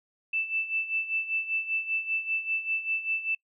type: tone with tremolo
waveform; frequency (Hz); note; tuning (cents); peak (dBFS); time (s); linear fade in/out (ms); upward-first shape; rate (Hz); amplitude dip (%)
sine; 2647; E7; +7; -24; 0.33-3.35; 5; sine; 5.1; 75
effects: noise-tail reverb RT60 0.1 s tail -25 dB re dry